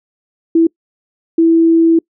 sine tone bursts at uneven times, 329.6 Hz, E4, in tune, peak -6 dBFS, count 2, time 0.55-0.67 / 1.38-1.99 s, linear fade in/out 5 ms, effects noise-tail reverb RT60 0.1 s tail -26 dB re dry

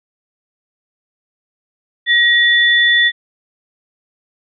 sine tone pair together, 1900 / 3489 Hz, A#6 / A7, +33 / -15 cents, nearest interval major seventh, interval 1052 cents, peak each -10 / -14 dBFS, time 2.06-3.12 s, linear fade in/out 50 ms, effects none

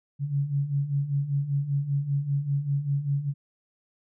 sine beating tone pair, 137.9 / 143 Hz, C#3 / D3, -9 / -46 cents, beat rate 5.1 Hz, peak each -30 / -25 dBFS, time 0.19-3.34 s, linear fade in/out 50 ms, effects none

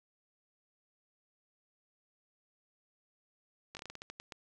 slowing click train, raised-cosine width 0.2 ms, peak -27 dBFS, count 11, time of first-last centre 3.75-4.322 s, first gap 19 ms, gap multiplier 1.23, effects none

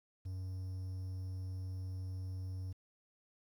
triangle tone, 93.2 Hz, F#2, 13 cents sharp, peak -37 dBFS, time 0.25-2.73 s, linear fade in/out 10 ms, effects 11-bit

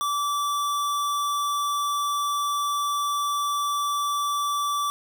square tone, 1160 Hz, D6, 22 cents flat, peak -24 dBFS, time 0.01-4.9 s, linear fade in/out 0 ms, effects none

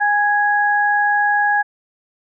sine tone pair together, 823.9 / 1661.2 Hz, G#5 / G#6, -14 / 0 cents, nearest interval octave, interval 1214 cents, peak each -16 dBFS, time 0-1.63 s, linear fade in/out 20 ms, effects none

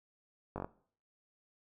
slowing click train, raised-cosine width 1 ms, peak -24 dBFS, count 5, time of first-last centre 0.56-0.645 s, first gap 20 ms, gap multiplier 1.04, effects noise-tail reverb RT60 0.5 s tail -19 dB re dry

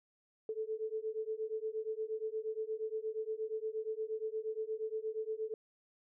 sine beating tone pair, 433.8 / 442.3 Hz, A4 / A4, -25 / +9 cents, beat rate 8.5 Hz, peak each -39 / -39 dBFS, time 0.49-5.54 s, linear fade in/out 2 ms, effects none

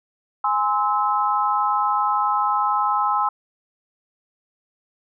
sine chord, Ab augmented, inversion none, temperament just, 830.6 / 1038.3 / 1297.8 Hz, Ab5 / C6 / E6, 0 / -14 / -27 cents, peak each -22 dBFS, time 0.44-3.29 s, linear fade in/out 5 ms, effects none

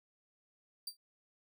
sawtooth tone with exponential decay, 4673 Hz, D8, 9 cents flat, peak -33 dBFS, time 0.87-0.97 s, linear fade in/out 5 ms, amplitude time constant 20 ms, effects none

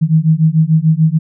sine beating tone pair, 155.56 / 162.36 Hz, D#3 / E3, 0 / -26 cents, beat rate 6.8 Hz, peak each -11 dBFS, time 0.01-1.19 s, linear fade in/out 20 ms, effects none

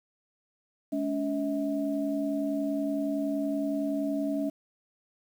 sine tone cluster, 213 / 283.7 / 641 Hz, G#3 / C#4 / E5, +44 / +40 / -49 cents, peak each -36 / -28 / -34 dBFS, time 0.92-4.5 s, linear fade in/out 10 ms, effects 9-bit

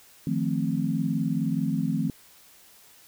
sine chord, F dominant seventh, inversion third, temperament equal, 155.56 / 174.61 / 220 / 261.6 Hz, Eb3 / F3 / A3 / C4, 0 / 0 / 0 / 0 cents, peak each -29 dBFS, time 0.27-2.1 s, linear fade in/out 2 ms, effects white hiss -54 dBFS RMS until 3.07 s

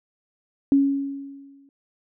sine tone with exponential decay, 277.2 Hz, C#4, in tune, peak -12 dBFS, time 0.72-1.69 s, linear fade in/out 1 ms, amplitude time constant 210 ms, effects none

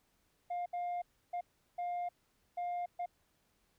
sine tone bursts at uneven times, 706 Hz, F5, 19 cents sharp, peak -32 dBFS, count 6, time 0.5-0.66 / 0.73-1.02 / 1.33-1.41 / 1.78-2.09 / 2.57-2.86 / 2.99-3.06 s, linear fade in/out 10 ms, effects tanh soft clip ceiling -34 dBFS + pink hiss -75 dBFS RMS until 3.78 s

